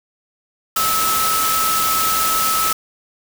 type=tone in noise; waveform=sine; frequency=1300 Hz; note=E6; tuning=24 cents flat; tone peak=-18 dBFS; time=0.76-2.73 s; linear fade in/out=5 ms; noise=white; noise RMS=-20 dBFS; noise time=0.76-2.73 s; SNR=-1 dB; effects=none